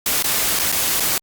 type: noise with dropouts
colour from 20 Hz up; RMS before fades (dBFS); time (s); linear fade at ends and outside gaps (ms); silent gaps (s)
white; -19; 0.06-1.18; 2; 0.225-0.242 / 0.591-0.596 / 0.718-0.724 / 0.999-1.004
effects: Opus 48 kbps